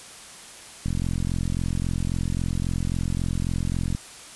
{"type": "click train", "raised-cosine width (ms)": 5, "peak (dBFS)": -14, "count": 136, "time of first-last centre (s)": [0.86, 3.949], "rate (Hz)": 43.7, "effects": ["white hiss -43 dBFS RMS until 4.35 s", "resampled to 24000 Hz"]}